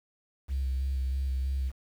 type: tone with vibrato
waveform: triangle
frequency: 66.2 Hz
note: C2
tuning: 21 cents sharp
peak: -23 dBFS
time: 0.48-1.72 s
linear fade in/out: 50 ms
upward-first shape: square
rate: 3.1 Hz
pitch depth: 24 cents each way
effects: tanh soft clip ceiling -25 dBFS + 9-bit